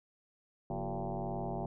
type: tone with frequency modulation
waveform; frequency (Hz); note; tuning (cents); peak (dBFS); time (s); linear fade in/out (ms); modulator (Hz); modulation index
sine; 275.7; C#4; -9; -34; 0.7-1.66; 2; 102; 5.5
effects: none